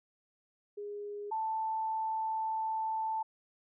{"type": "tone pair in turn", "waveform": "sine", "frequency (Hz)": [411.4, 882.6], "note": ["G#4", "A5"], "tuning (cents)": [-16, 5], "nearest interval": "octave + minor second", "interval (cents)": 1321, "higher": "second", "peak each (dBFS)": [-38, -31], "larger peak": "second", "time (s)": [[0.77, 1.31], [1.31, 3.23]], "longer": "second", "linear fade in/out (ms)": 10, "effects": []}